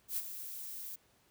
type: noise with ADSR envelope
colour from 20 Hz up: violet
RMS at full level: -34 dBFS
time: 0.08-0.96 s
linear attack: 93 ms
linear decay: 38 ms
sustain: -10 dB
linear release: 10 ms
effects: pink hiss -69 dBFS RMS until 1.3 s + high-pass 60 Hz 12 dB/octave